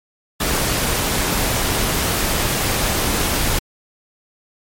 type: noise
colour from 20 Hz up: pink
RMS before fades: -19 dBFS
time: 0.4-3.59 s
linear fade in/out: 5 ms
effects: MP3 64 kbps